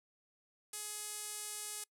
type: tone with band-pass filter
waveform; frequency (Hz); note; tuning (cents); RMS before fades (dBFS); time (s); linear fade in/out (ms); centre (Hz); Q
sawtooth; 420.5; G#4; +22; -44; 0.73-1.84; 5; 9200; 2
effects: noise-tail reverb RT60 0.1 s tail -24 dB re dry